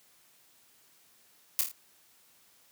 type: noise with echo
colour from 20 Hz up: blue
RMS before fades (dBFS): -25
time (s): 1.59-1.61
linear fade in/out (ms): 0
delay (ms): 26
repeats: 4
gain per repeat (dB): -5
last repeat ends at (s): 1.714
effects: white hiss -63 dBFS RMS until 2.71 s + high-pass 80 Hz 12 dB/octave